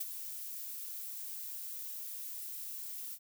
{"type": "noise with ADSR envelope", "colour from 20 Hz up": "violet", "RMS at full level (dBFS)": -35, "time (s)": [0, 3.19], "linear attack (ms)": 9, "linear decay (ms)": 26, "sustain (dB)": -8, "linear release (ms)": 59, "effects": []}